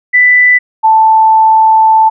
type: tone pair in turn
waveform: sine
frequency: 1987 / 881 Hz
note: B6 / A5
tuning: +10 / +2 cents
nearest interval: octave + major second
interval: 1408 cents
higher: first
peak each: -3 dBFS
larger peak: neither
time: 0.13-0.59 / 0.83-2.1 s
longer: second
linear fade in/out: 20 ms
effects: none